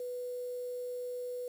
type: tone with quantisation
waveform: sine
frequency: 493.9 Hz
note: B4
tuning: in tune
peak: -36 dBFS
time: 0-1.48 s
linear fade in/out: 2 ms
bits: 9
effects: none